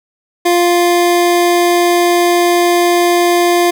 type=tone; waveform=25% pulse; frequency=349.2 Hz; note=F4; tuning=in tune; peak=-5 dBFS; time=0.45-3.71 s; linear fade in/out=10 ms; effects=none